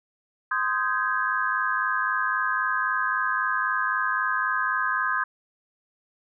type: chord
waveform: sine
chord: Ab major seventh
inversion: first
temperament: just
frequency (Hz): 1038.3 / 1245.9 / 1557.4 / 1661.2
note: C6 / Eb6 / G6 / Ab6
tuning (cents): -14 / +2 / -12 / 0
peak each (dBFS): -28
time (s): 0.51-5.24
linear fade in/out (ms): 5
effects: none